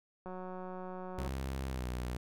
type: click train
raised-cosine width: 1 ms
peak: -31 dBFS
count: 188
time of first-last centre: 0.26-1.276 s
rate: 184 Hz
type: tone with pitch glide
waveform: sawtooth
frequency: 66.6 to 61.43 Hz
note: C2 to B1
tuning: +31 to -9 cents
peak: -32 dBFS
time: 1.18-2.17 s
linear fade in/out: 5 ms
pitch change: -140 cents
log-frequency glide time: 1.67-1.87 s
effects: none